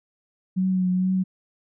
sine tone with vibrato, 185 Hz, F#3, in tune, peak -19 dBFS, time 0.56-1.24 s, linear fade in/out 20 ms, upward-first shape triangle, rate 2.2 Hz, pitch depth 30 cents each way, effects none

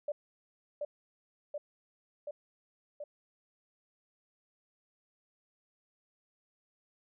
sine tone with echo, 587.3 Hz, D5, in tune, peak -31 dBFS, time 0.08-0.12 s, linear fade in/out 5 ms, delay 730 ms, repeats 4, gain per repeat -2 dB, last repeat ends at 3.04 s, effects none

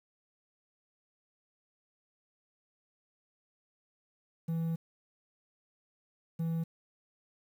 triangle tone bursts at uneven times, 164.5 Hz, E3, 3 cents flat, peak -28 dBFS, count 2, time 4.48-4.76 / 6.39-6.64 s, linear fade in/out 10 ms, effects 10-bit

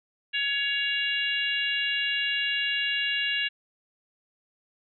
harmonic tone, 560 Hz, C#5, 18 cents sharp, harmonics 3 / 4 / 5 / 6 / 7, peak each -30 / -34 / -27 / -36 / -38 dBFS, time 0.33-3.49 s, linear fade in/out 20 ms, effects none

